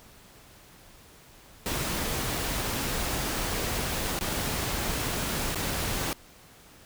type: noise with dropouts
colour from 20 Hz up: pink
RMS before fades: -30 dBFS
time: 1.66-6.13 s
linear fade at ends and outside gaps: 0 ms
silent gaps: 4.19-4.21 / 5.546-5.557 s
effects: pink hiss -53 dBFS RMS until 6.85 s